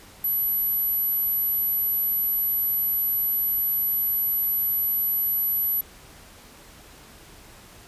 sine tone, 11810 Hz, F#9, 4 cents flat, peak -21 dBFS, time 0.24-5.81 s, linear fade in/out 5 ms, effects pink hiss -48 dBFS RMS until 7.87 s + resampled to 32000 Hz

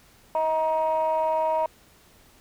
triangle ring-modulated tone, 155.6 Hz, D#3, in tune, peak -15 dBFS, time 0.35-1.66 s, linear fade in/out 2 ms, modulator 789 Hz, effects tanh soft clip ceiling -15 dBFS + pink hiss -56 dBFS RMS until 2.4 s

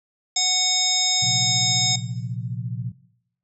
harmonic tone, 740 Hz, F#5, in tune, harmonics 1 / 3 / 5 / 7 / 9 / 10, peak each -31 / -31 / -24 / -23 / -26 / -24 dBFS, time 0.36-1.96 s, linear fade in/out 5 ms
sine chord, Bb suspended second, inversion none, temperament just, 116.54 / 131.11 / 174.81 Hz, Bb2 / C3 / F3, 0 / +4 / +2 cents, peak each -29 / -30 / -34 dBFS, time 1.22-2.92 s, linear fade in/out 10 ms
effects noise-tail reverb RT60 0.8 s tail -19 dB re dry

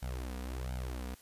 sawtooth tone with flanger, 63.2 Hz, B1, 41 cents sharp, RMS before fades -39 dBFS, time 0.02-1.15 s, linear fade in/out 10 ms, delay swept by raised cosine 1.3 to 4.2 ms, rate 1.4 Hz, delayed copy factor +0.95, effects white hiss -60 dBFS RMS until 1.21 s + resampled to 32000 Hz

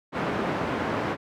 pink band-pass noise, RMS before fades -28 dBFS, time 0.12-1.17 s, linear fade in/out 50 ms, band 170 to 1600 Hz, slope 12 dB/octave, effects none

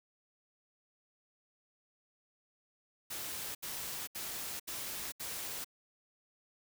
white noise bursts, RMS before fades -41 dBFS, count 5, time 3.1-5.646 s, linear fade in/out 10 ms, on 450 ms, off 74 ms, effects none

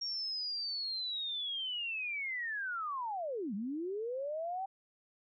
sine linear two-way sweep, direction down then up, 5590 to 188.2 to 784 Hz, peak -35 dBFS, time 0.01-4.66 s, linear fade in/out 10 ms, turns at 3.54 s, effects none

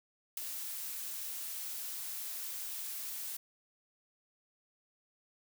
blue noise with ADSR envelope, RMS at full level -33 dBFS, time 0.37-3.37 s, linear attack 5 ms, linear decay 4 ms, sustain -8 dB, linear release 6 ms, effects none

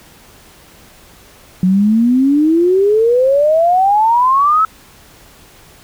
sine exponential sweep, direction up, 180 to 1318.5 Hz, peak -8 dBFS, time 1.63-4.65 s, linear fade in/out 2 ms, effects pink hiss -43 dBFS RMS until 5.83 s

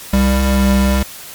square tone pair together, 65.46 / 198.1 Hz, C2 / G3, +1 / +18 cents, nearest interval octave + perfect fifth, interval 1917 cents, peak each -14 dBFS, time 0.13-1.03 s, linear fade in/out 5 ms, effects white hiss -33 dBFS RMS until 1.34 s + MP3 96 kbps

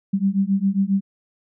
sine beating tone pair, 192.1 / 199.5 Hz, G3 / G3, -35 / +31 cents, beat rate 7.4 Hz, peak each -20 dBFS, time 0.13-1.01 s, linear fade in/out 10 ms, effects none

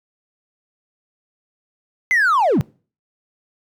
triangle linear sweep, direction down, 2093 to 100 Hz, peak -10 dBFS, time 2.11-2.61 s, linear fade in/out 0 ms, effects noise-tail reverb RT60 0.4 s tail -26 dB re dry + tanh soft clip ceiling -8 dBFS

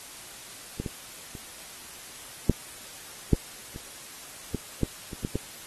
clicks, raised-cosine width 3 ms, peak -17 / -19 / -29 / -6 / -6 / -26 / -15 / -10 / -24 / -16 / -11 dBFS, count 11, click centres 0.8 / 0.862 / 1.352 / 2.497 / 3.333 / 3.761 / 4.547 / 4.833 / 5.132 / 5.249 / 5.356 s, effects white hiss -44 dBFS RMS until 5.66 s + AAC 32 kbps

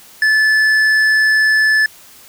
sine tone with tanh clipping, 1738 Hz, A6, 22 cents flat, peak -11 dBFS, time 0.22-1.86 s, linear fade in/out 2 ms, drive 8 dB, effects white hiss -42 dBFS RMS until 2.28 s

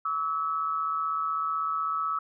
sine tone pair together, 1143 / 1299 Hz, D6 / E6, -47 / -26 cents, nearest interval major second, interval 221 cents, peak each -33 / -27 dBFS, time 0.05-2.19 s, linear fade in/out 5 ms, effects none

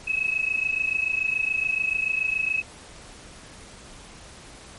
sine tone pair together, 2558 / 2585 Hz, D#7 / E7, +47 / -34 cents, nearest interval unison, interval 19 cents, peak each -25 dBFS, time 0.07-2.62 s, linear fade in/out 10 ms, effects pink hiss -45 dBFS RMS until 4.78 s + MP3 48 kbps

